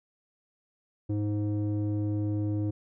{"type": "tone with low-pass filter", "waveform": "square", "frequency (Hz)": 104.3, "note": "G#2", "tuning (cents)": 8, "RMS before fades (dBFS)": -29, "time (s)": [1.09, 2.71], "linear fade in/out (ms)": 10, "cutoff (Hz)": 370, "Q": 2.6, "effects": []}